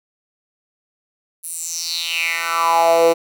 10% pulse tone with high-pass filter sweep, 166.9 Hz, E3, 22 cents sharp, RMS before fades -18 dBFS, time 1.43-3.14 s, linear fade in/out 20 ms, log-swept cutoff 11000 to 420 Hz, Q 5.1, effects none

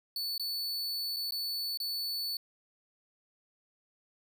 45% pulse tone with dropouts, 4460 Hz, C#8, 10 cents sharp, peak -32 dBFS, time 0.16-2.37 s, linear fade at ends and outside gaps 2 ms, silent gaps 0.38-0.396 / 1.163-1.167 / 1.309-1.321 / 1.774-1.801 s, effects none

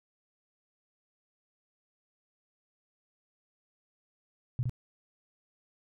sine tone with echo, 123.47 Hz, B2, in tune, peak -26 dBFS, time 4.59-4.63 s, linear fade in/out 0 ms, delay 65 ms, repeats 1, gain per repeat -2 dB, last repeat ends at 4.695 s, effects none

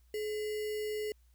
sine tone with sample-and-hold, 425.6 Hz, G#4, 42 cents sharp, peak -33 dBFS, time 0.14-1.12 s, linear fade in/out 2 ms, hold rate 2450 Hz, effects added 60 Hz sine -61 dBFS peak until 1.34 s + white hiss -75 dBFS RMS until 1.34 s

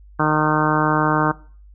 harmonic tone, 153.4 Hz, D#3, 24 cents flat, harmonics 1 / 2 / 3 / 4 / 5 / 6 / 7 / 8 / 9 / 10, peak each -22 / -22 / -26 / -27 / -26 / -24 / -24 / -24 / -26 / -26 dBFS, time 0.19-1.32 s, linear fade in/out 10 ms, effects noise-tail reverb RT60 0.4 s tail -19 dB re dry + added 50 Hz sine -42 dBFS peak until 1.74 s

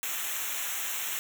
white noise with comb filter, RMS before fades -33 dBFS, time 0.03-1.19 s, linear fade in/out 0 ms, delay 0.21 ms, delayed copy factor -1, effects none

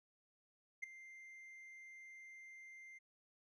triangle tone with ADSR envelope, 2093 Hz, C7, in tune, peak -36 dBFS, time 0.82-2.99 s, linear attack 16 ms, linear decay 7 ms, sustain -16 dB, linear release 17 ms, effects resampled to 22050 Hz

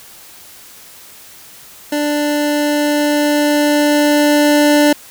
25% pulse tone with level ramp, 294.7 Hz, D4, 6 cents sharp, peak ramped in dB -11 to -4 dBFS, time 1.92-4.93 s, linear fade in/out 5 ms, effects white hiss -39 dBFS RMS until 5.1 s

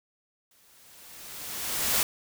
white noise with exponential growth, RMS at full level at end -23 dBFS, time 0.51-2.03 s, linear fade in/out 2 ms, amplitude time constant 330 ms, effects none

